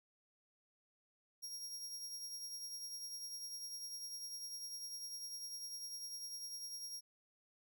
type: tone with tremolo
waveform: sawtooth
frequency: 5600 Hz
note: F8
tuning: 4 cents sharp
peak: -40 dBFS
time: 1.42-7.01 s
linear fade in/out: 20 ms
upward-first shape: triangle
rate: 10 Hz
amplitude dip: 50%
effects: none